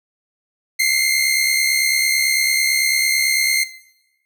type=tone pair together; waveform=sawtooth; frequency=2068 / 2137 Hz; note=C7 / C7; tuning=-21 / +36 cents; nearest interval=minor second; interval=57 cents; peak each=-14 dBFS; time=0.79-3.64 s; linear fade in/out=10 ms; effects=noise-tail reverb RT60 0.9 s tail -17 dB re dry